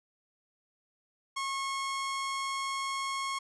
sawtooth tone, 1089 Hz, C#6, 31 cents flat, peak -28 dBFS, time 1.36-3.39 s, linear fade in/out 10 ms, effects resampled to 22050 Hz

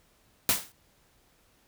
white noise with exponential decay, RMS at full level -20 dBFS, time 0.49-0.72 s, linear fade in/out 1 ms, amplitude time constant 49 ms, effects pink hiss -65 dBFS RMS until 1.67 s

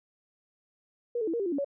sine tone with pitch steps, 478.1 / 436.5 / 330.1 / 468.6 / 395.8 / 346.7 / 282.3 / 562 Hz, A#4 / A4 / E4 / A#4 / G4 / F4 / C#4 / C#5, +44 / -14 / +2 / +9 / +17 / -13 / +32 / +24 cents, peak -27 dBFS, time 1.15-1.646 s, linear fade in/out 5 ms, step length 62 ms, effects none

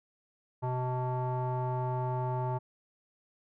square tone with low-pass filter, 126.4 Hz, B2, 41 cents sharp, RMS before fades -32 dBFS, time 0.62-2.59 s, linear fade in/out 20 ms, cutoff 890 Hz, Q 4.3, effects none

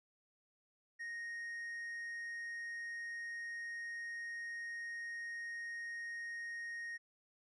triangle tone, 1864.7 Hz, A#6, in tune, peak -40 dBFS, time 0.99-6.98 s, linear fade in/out 20 ms, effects resampled to 22050 Hz

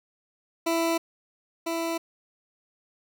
20% pulse tone pair in turn, 331.8 / 331.8 Hz, E4 / E4, +11 / +11 cents, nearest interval unison, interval 0 cents, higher neither, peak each -18 / -22 dBFS, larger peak first, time 0.66-0.98 / 1.66-1.98 s, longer neither, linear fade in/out 10 ms, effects none

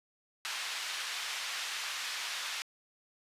white band-pass noise, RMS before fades -38 dBFS, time 0.45-2.62 s, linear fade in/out 0 ms, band 1200 to 4200 Hz, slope 12 dB/octave, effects resampled to 32000 Hz

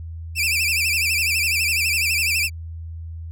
sawtooth tone with vibrato, 2500 Hz, D#7, 8 cents sharp, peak -15 dBFS, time 0.35-2.5 s, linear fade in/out 50 ms, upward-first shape sine, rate 12 Hz, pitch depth 140 cents each way, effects added 82 Hz sine -30 dBFS peak until 3.31 s

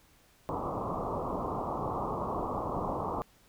white low-pass noise, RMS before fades -34 dBFS, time 0.49-3.22 s, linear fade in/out 0 ms, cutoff 1200 Hz, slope 96 dB/octave, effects pink hiss -63 dBFS RMS until 3.48 s

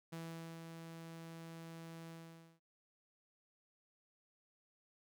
sawtooth tone with ADSR envelope, 164.81 Hz, E3, in tune, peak -40 dBFS, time 0.12-2.6 s, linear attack 11 ms, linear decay 460 ms, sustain -5 dB, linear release 510 ms, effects none

